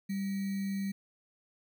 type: tone with sample-and-hold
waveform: sine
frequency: 196 Hz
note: G3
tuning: in tune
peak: -31 dBFS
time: 0.09-0.92 s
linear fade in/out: 10 ms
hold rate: 2100 Hz
effects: none